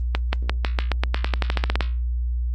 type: accelerating click train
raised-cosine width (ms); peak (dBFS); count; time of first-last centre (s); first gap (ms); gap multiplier
0.3; -5; 17; 0.15-1.807; 180; 0.92
effects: added 60 Hz sine -21 dBFS peak until 2.54 s + Opus 32 kbps